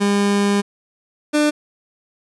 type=tone pair in turn; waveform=30% pulse; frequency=202 / 298.6 Hz; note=G#3 / D4; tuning=-48 / +29 cents; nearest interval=perfect fifth; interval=677 cents; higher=second; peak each=-12 / -11 dBFS; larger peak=second; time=0-0.62 / 1.33-1.51 s; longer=first; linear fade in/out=20 ms; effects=resampled to 24000 Hz